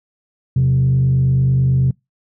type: tone with frequency modulation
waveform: sine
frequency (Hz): 130.81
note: C3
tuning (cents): 0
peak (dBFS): -10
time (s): 0.56-1.91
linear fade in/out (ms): 5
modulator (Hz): 49.1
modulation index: 0.43
effects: noise-tail reverb RT60 0.2 s tail -26 dB re dry + tanh soft clip ceiling -8 dBFS